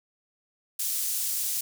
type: high-pass noise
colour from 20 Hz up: pink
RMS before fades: -29 dBFS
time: 0.79-1.61 s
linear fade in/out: 5 ms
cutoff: 7700 Hz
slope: 12 dB/octave
effects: none